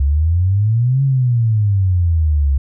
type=exponential two-way sweep; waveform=sine; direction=up then down; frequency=67.1 to 138.59 to 67.1 Hz; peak=-11 dBFS; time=0-2.58 s; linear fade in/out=5 ms; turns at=1.03 s; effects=none